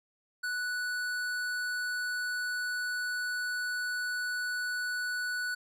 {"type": "tone with tanh clipping", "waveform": "sine", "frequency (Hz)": 1480, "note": "F#6", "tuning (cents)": 0, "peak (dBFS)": -33, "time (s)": [0.43, 5.55], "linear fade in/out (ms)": 10, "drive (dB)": 16, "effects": []}